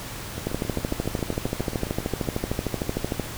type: two click trains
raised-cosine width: 2 ms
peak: -11 / -19 dBFS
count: 37 / 15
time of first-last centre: 0.47-3.197 / 0.38-2.274 s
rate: 13.2 / 7.39 Hz
effects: added 111 Hz sine -42 dBFS peak until 3.37 s + pink hiss -36 dBFS RMS until 3.37 s